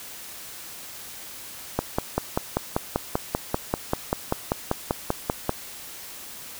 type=click train; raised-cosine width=1 ms; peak=-7 dBFS; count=20; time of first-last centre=1.79-5.494 s; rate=5.13 Hz; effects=white hiss -40 dBFS RMS until 6.59 s